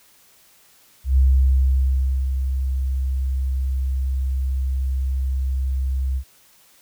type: tone with ADSR envelope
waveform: sine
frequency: 65.9 Hz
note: C2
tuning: 13 cents sharp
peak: -11 dBFS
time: 1.04-6.24 s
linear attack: 130 ms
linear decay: 1100 ms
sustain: -8 dB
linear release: 75 ms
effects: white hiss -54 dBFS RMS until 6.81 s